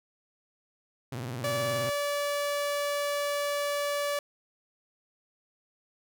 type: tone with vibrato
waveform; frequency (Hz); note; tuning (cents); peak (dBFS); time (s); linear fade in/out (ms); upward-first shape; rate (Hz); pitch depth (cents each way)
sawtooth; 123.47; B2; 0; -30; 1.12-1.9; 5; triangle; 19; 230
type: tone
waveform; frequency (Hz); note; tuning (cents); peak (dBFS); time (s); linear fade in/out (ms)
sawtooth; 577; D5; -31; -24; 1.44-4.19; 2
effects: none